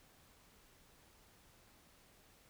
silence, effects pink hiss -66 dBFS RMS until 2.49 s

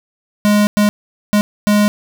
square tone bursts at uneven times, 207.7 Hz, G#3, in tune, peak -10 dBFS, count 4, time 0.45-0.67 / 0.77-0.89 / 1.33-1.41 / 1.67-1.88 s, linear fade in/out 0 ms, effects none

